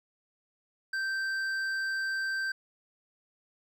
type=tone with hard clipping; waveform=sine; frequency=1562 Hz; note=G6; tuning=7 cents flat; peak=-31 dBFS; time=0.93-2.52 s; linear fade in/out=5 ms; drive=7 dB; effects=none